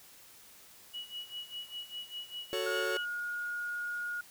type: tone with tremolo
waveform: sine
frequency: 2923 Hz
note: F#7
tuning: 22 cents flat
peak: -37 dBFS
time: 0.93-3.06 s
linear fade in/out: 20 ms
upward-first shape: sine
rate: 5 Hz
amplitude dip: 85%
type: chord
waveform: 45% pulse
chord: F# minor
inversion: none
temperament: just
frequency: 370 / 444 / 555 Hz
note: F#4 / A4 / C#5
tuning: 0 / +16 / +2 cents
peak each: -37 dBFS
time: 2.53-2.97 s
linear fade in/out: 0 ms
type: tone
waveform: sine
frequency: 1435 Hz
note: F6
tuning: 47 cents sharp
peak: -34 dBFS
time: 2.66-4.21 s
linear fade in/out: 5 ms
effects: white hiss -56 dBFS RMS until 4.3 s